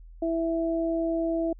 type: tone pair together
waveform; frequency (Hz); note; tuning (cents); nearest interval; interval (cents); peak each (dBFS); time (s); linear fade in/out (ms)
sine; 330 / 660; E4 / E5; +2 / +2; octave; 1200; -26 / -28; 0.22-1.53; 5
effects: added 41 Hz sine -44 dBFS peak until 1.59 s